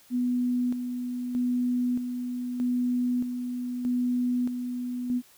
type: tone with tremolo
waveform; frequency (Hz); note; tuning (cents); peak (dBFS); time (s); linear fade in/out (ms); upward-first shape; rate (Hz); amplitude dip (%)
sine; 246.9; B3; 0; -23; 0.1-5.22; 50; square; 0.8; 50
effects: white hiss -57 dBFS RMS until 5.37 s